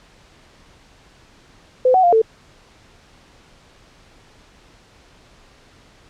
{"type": "tone with pitch steps", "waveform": "sine", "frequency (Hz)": [509, 748, 699, 445.3], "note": ["C5", "F#5", "F5", "A4"], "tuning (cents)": [-48, 19, 1, 21], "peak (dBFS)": -10, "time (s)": [1.85, 2.218], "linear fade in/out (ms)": 5, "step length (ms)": 92, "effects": ["pink hiss -50 dBFS RMS until 6.09 s", "low-pass 6000 Hz 12 dB/octave"]}